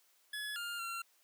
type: tone with pitch steps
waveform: 25% pulse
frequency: 1699 / 1404 / 1369 Hz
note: G#6 / F6 / F6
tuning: +39 / +9 / -35 cents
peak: -35 dBFS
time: 0.33-1.02 s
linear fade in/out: 5 ms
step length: 230 ms
effects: white hiss -70 dBFS RMS until 1.23 s + high-pass 400 Hz 12 dB/octave